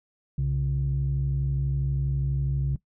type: tone pair together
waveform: sine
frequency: 64.6 / 136.88 Hz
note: C2 / C#3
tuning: -21 / -22 cents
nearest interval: octave + minor second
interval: 1299 cents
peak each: -27 / -23 dBFS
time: 0.38-2.76 s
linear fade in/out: 5 ms
effects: noise-tail reverb RT60 0.1 s tail -19 dB re dry + tanh soft clip ceiling -18 dBFS

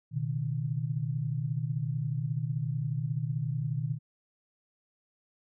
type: tone cluster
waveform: sine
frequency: 121.9 / 136.9 / 153.2 Hz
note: B2 / C#3 / D#3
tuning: -22 / -21 / -27 cents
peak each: -32 / -38 / -32 dBFS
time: 0.11-3.99 s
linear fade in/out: 50 ms
effects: none

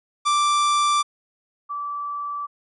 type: tone pair in turn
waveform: 45% pulse / sine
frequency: 1174.7 / 1159.2 Hz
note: D6 / D6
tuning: 0 / -23 cents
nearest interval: unison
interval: 23 cents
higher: first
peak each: -17 / -26 dBFS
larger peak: first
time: 0.25-1.03 / 1.69-2.47 s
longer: neither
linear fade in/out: 20 ms
effects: resampled to 24000 Hz

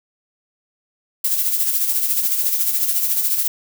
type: noise with tremolo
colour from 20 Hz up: violet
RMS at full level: -17 dBFS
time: 1.24-3.48 s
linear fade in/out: 5 ms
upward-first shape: sine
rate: 14 Hz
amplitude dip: 50%
effects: none

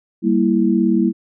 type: chord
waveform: sine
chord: E diminished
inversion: first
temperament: equal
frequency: 196 / 233.1 / 329.6 Hz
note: G3 / Bb3 / E4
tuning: 0 / 0 / 0 cents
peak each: -17 dBFS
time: 0.22-1.13 s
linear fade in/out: 50 ms
effects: none

